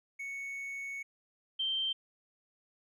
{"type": "tone pair in turn", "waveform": ["triangle", "sine"], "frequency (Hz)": [2217, 3135], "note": ["C#7", "G7"], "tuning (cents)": [0, -1], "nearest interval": "tritone", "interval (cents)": 599, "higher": "second", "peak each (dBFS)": [-36, -30], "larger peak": "second", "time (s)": [[0.19, 1.03], [1.59, 1.93]], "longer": "first", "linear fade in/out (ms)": 10, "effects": []}